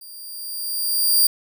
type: tone with level ramp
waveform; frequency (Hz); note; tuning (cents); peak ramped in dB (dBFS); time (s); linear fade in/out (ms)
5% pulse; 4768; D8; +25; -32 to -5; 0.01-1.27; 5
effects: none